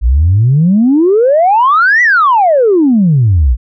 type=exponential two-way sweep; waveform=sine; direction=up then down; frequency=54.1 to 2000 to 54.1 Hz; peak=-4 dBFS; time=0.01-3.57 s; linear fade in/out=50 ms; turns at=2.02 s; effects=tanh soft clip ceiling -1 dBFS